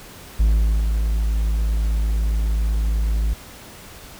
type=tone with ADSR envelope; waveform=triangle; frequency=54 Hz; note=A1; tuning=32 cents flat; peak=-10 dBFS; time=0.39-3.34 s; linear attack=14 ms; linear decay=440 ms; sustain=-5 dB; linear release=10 ms; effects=pink hiss -41 dBFS RMS until 4.19 s